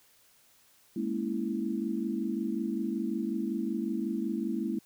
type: chord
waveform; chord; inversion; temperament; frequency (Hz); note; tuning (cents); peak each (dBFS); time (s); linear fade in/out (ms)
sine; A# half-diminished seventh; third; equal; 207.7 / 233.1 / 277.2 / 329.6; G#3 / A#3 / C#4 / E4; 0 / 0 / 0 / 0; -34 / -34 / -38 / -34; 0.96-4.79; 5
effects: white hiss -63 dBFS RMS until 4.85 s